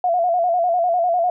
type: tone with vibrato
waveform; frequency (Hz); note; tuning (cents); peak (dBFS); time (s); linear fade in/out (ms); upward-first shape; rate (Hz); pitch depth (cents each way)
sine; 698.5; F5; 0; -15; 0.04-1.3; 2; square; 10; 63
effects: none